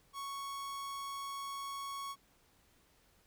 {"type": "tone", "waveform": "45% pulse", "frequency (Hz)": 1108.7, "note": "C#6", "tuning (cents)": 0, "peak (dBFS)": -40, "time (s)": [0.13, 2.16], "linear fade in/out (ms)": 50, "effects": ["pink hiss -69 dBFS RMS until 3.26 s"]}